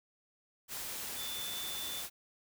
sine tone in noise, 3520 Hz, A7, in tune, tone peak -41 dBFS, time 1.15-2.04 s, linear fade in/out 50 ms, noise white, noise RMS -41 dBFS, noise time 0.68-2.1 s, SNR -3 dB, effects none

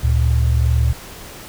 sine tone pair together, 72 / 114.29 Hz, D2 / A#2, -34 / -34 cents, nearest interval minor sixth, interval 800 cents, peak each -14 / -17 dBFS, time 0.03-0.93 s, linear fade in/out 10 ms, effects pink hiss -36 dBFS RMS until 1.48 s

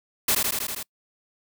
white noise with echo, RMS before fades -21 dBFS, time 0.28-0.35 s, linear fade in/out 5 ms, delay 80 ms, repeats 6, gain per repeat -2 dB, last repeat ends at 0.83 s, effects noise-tail reverb RT60 0.1 s tail -26 dB re dry

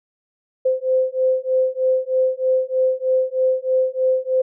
sine beating tone pair, 516 / 519.2 Hz, C5 / C5, -24 / -13 cents, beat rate 3.2 Hz, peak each -19 dBFS, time 0.65-4.42 s, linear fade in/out 10 ms, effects none

